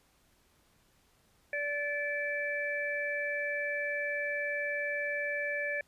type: harmonic tone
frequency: 580 Hz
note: D5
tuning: 22 cents flat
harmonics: 1 / 3 / 4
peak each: -36 / -34 / -37 dBFS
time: 1.53-5.81 s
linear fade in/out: 2 ms
effects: pink hiss -68 dBFS RMS until 5.87 s + resampled to 32000 Hz